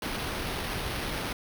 pink noise with sample-and-hold, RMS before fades -33 dBFS, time 0.02-1.33 s, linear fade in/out 2 ms, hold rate 7350 Hz, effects none

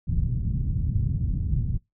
white low-pass noise, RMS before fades -25 dBFS, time 0.07-1.78 s, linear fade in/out 10 ms, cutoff 140 Hz, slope 24 dB/octave, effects noise-tail reverb RT60 0.2 s tail -25 dB re dry

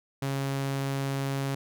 sawtooth tone, 137.1 Hz, C#3, 19 cents flat, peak -24 dBFS, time 0.22-1.55 s, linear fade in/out 5 ms, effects none

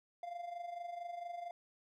triangle tone with amplitude modulation, 696 Hz, F5, 6 cents flat, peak -37 dBFS, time 0.23-1.51 s, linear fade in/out 2 ms, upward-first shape sine, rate 24.4 Hz, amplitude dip 65%, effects none

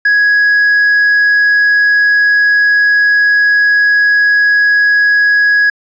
sine tone with tanh clipping, 1666 Hz, G#6, 5 cents sharp, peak -7 dBFS, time 0.05-5.7 s, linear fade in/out 5 ms, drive 2 dB, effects resampled to 16000 Hz

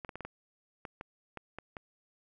clicks, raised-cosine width 0.5 ms, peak -26 dBFS, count 10, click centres 0.048 / 0.092 / 0.156 / 0.207 / 0.25 / 0.852 / 1.011 / 1.373 / 1.586 / 1.768 s, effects none

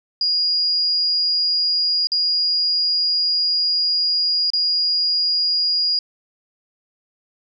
sine tone with dropouts, 4864 Hz, D#8, 40 cents flat, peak -16 dBFS, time 0.21-5.99 s, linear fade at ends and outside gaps 2 ms, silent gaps 2.071-2.118 / 4.503-4.534 s, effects none

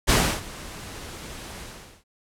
pink noise with ADSR envelope, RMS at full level -17 dBFS, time 0.07-2.04 s, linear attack 28 ms, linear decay 310 ms, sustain -21 dB, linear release 440 ms, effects low-pass 11000 Hz 12 dB/octave

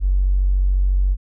triangle tone with tanh clipping, 47.01 Hz, F#1, 28 cents sharp, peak -13 dBFS, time 0-1.17 s, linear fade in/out 50 ms, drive 2 dB, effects none

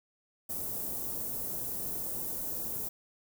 white band-stop noise, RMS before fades -36 dBFS, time 0.49-2.89 s, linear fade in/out 10 ms, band 520 to 13000 Hz, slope 12 dB/octave, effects none

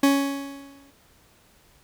40% pulse tone with exponential decay, 277.9 Hz, C#4, 4 cents sharp, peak -13 dBFS, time 0.03-0.91 s, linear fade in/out 5 ms, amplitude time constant 190 ms, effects pink hiss -58 dBFS RMS until 1.83 s

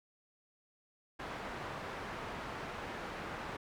white low-pass noise, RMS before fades -43 dBFS, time 1.19-3.57 s, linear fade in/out 10 ms, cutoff 1400 Hz, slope 12 dB/octave, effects none

